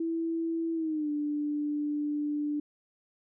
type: tone with pitch glide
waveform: sine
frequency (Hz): 329.6 to 295.3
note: E4 to D4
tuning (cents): 0 to +10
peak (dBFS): -28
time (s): 0-2.6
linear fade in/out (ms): 5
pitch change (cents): -190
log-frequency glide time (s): 0.74-1.1
effects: none